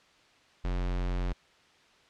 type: tone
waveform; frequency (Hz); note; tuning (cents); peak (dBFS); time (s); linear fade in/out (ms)
square; 45; F#1; -47; -29; 0.64-1.33; 10
effects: white hiss -61 dBFS RMS until 2.09 s + low-pass 4000 Hz 12 dB/octave